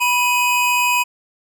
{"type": "tone pair together", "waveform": "square", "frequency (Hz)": [981, 2512], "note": ["B5", "D#7"], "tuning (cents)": [-12, 16], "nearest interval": "octave + major third", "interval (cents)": 1628, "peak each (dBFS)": -18, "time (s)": [0, 1.04], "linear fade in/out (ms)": 20, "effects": []}